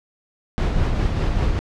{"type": "noise with tremolo", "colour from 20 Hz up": "brown", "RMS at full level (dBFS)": -18, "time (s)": [0.58, 1.59], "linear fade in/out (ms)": 0, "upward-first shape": "sine", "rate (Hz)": 5, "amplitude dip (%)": 35, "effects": ["low-pass 5000 Hz 12 dB/octave"]}